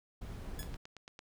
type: noise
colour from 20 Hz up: brown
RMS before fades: -43 dBFS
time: 0.21-0.77 s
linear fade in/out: 10 ms
type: tone with exponential decay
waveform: 5% pulse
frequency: 1700 Hz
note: G#6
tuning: 40 cents sharp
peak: -30 dBFS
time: 0.59-0.72 s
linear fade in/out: 2 ms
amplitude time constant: 27 ms
type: click train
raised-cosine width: 0.2 ms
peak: -31 dBFS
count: 6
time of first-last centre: 0.63-1.191 s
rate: 8.91 Hz
effects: none